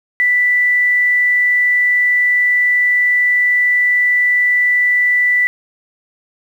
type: tone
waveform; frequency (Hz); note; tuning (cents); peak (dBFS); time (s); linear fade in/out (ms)
sine; 1975.5; B6; 0; -10; 0.2-5.47; 0
effects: 7-bit